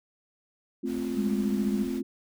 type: chord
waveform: sine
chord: F major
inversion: first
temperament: equal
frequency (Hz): 220 / 261.6 / 349.2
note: A3 / C4 / F4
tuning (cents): 0 / 0 / 0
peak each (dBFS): -33 / -31 / -34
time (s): 0.83-2.03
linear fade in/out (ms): 10
type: noise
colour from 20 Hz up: pink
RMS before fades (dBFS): -46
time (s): 0.85-2.02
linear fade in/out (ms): 50
type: tone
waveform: sine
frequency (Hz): 205.4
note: G#3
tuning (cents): -19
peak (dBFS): -26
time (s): 1.14-1.87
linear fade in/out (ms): 50
effects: none